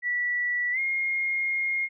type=tone with pitch glide; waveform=sine; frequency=1950 to 2139 Hz; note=B6 to C7; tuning=-23 to +38 cents; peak=-24 dBFS; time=0.02-1.89 s; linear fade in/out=50 ms; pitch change=+161 cents; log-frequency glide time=0.72-0.79 s; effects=none